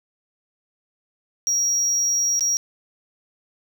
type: tone with dropouts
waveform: triangle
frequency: 5670 Hz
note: F8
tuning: 25 cents sharp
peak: -17 dBFS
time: 1.47-2.57 s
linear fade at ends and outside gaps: 0 ms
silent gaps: 2.394-2.408 s
effects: none